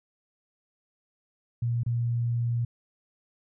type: tone with dropouts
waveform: sine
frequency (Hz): 118.5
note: A#2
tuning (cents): +29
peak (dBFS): -24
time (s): 1.62-2.65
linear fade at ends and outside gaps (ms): 5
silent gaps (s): 1.834-1.862
effects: none